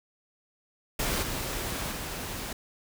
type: noise with level steps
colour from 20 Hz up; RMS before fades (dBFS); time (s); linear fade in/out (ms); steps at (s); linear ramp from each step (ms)
pink; -29 / -33 / -36; 0.99-2.53; 5; 1.22 / 1.91; 10
effects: none